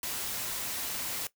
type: noise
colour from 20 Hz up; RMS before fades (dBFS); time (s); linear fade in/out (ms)
white; -35; 0.03-1.27; 2
effects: noise-tail reverb RT60 0.1 s tail -17 dB re dry